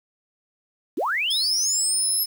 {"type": "linear sweep", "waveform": "sine", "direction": "up", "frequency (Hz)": [217.5, 11680], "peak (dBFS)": -21, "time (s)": [0.97, 2.24], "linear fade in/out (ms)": 10}
{"type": "tone", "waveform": "sawtooth", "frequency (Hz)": 5200, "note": "E8", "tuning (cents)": -24, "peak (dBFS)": -23, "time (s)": [1.3, 2.26], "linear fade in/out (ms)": 10}
{"effects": ["8-bit"]}